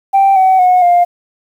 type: tone with pitch steps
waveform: sine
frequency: 783 / 755.5 / 728.9 / 703.2 Hz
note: G5 / F#5 / F#5 / F5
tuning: -2 / +36 / -26 / +12 cents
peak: -4 dBFS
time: 0.13-1.05 s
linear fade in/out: 20 ms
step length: 230 ms
effects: tanh soft clip ceiling -3 dBFS + 7-bit